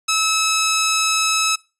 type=tone; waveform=10% pulse; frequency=1297 Hz; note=E6; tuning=28 cents flat; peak=-8 dBFS; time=0.08-1.56 s; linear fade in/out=10 ms; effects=noise-tail reverb RT60 0.3 s tail -23 dB re dry + resampled to 32000 Hz